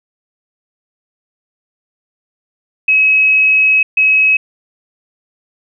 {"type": "tone bursts at uneven times", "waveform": "sine", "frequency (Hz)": 2559, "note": "D#7", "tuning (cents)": 48, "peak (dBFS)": -7, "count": 2, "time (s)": [[2.88, 3.83], [3.97, 4.37]], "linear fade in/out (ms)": 5, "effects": []}